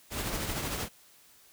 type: noise with tremolo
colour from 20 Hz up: pink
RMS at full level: -32 dBFS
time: 0.1-0.89 s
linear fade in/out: 50 ms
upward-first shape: triangle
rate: 13 Hz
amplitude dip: 45%
effects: white hiss -59 dBFS RMS until 1.52 s